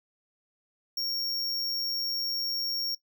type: tone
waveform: square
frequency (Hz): 5530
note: F8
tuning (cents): -18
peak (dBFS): -29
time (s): 0.97-2.95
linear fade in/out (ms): 5
effects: noise-tail reverb RT60 0.1 s tail -18 dB re dry

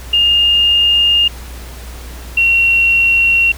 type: tone pair in turn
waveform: sine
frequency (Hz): 2825 / 2737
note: F7 / F7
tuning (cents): +19 / -36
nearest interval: minor second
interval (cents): 55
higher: first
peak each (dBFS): -8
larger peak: neither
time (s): 0.13-1.28 / 2.37-3.52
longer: neither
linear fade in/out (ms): 5
effects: added 60 Hz sine -28 dBFS peak until 3.57 s + pink hiss -35 dBFS RMS until 3.57 s

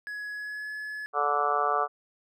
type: tone with pitch glide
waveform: triangle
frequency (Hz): 1681 to 1707.4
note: G#6 to G#6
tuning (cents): +20 to +47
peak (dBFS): -32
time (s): 0.07-1.06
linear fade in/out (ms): 0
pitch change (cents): +27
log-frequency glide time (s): 0.33-0.71
type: harmonic tone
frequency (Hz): 145.7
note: D3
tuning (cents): -13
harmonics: 3 / 4 / 5 / 6 / 7 / 8 / 9 / 10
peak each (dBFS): -33 / -34 / -29 / -36 / -38 / -27 / -31 / -38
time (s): 1.13-1.88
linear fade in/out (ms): 50
effects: none

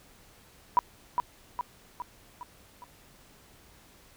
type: tone with echo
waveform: sine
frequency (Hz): 980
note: B5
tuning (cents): -14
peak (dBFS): -17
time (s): 0.77-0.79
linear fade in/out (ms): 0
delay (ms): 410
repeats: 5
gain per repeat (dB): -5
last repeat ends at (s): 2.84
effects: pink hiss -57 dBFS RMS until 4.16 s

